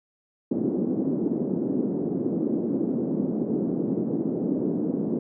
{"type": "band-pass noise", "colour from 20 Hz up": "white", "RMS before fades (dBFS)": -26, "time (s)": [0.51, 5.19], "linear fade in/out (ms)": 5, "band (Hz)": [190, 350], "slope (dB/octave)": 24, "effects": []}